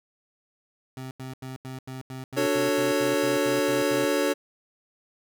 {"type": "tone bursts", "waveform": "25% pulse", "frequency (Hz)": 130.5, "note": "C3", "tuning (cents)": -4, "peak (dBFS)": -31, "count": 14, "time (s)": [0.97, 4.048], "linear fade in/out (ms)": 2, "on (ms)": 140, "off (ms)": 86}
{"type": "chord", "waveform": "square", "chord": "D major seventh", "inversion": "none", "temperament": "equal with one note detuned", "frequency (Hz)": [293.7, 370, 445.1, 554.4], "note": ["D4", "F#4", "A4", "C#5"], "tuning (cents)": [0, 0, 20, 0], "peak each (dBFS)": [-28, -30, -29, -27], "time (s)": [2.36, 4.34], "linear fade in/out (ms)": 20}
{"effects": []}